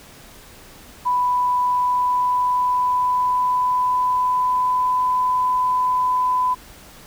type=tone with pitch glide; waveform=sine; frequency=991 to 1004.3 Hz; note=B5 to B5; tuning=+6 to +29 cents; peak=-16 dBFS; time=1.05-6.55 s; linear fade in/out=20 ms; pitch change=+23 cents; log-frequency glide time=1.58-5.07 s; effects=pink hiss -44 dBFS RMS until 7.06 s